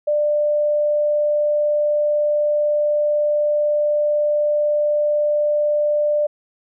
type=tone; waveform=sine; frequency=594 Hz; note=D5; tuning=20 cents sharp; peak=-15 dBFS; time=0.07-6.27 s; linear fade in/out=10 ms; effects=none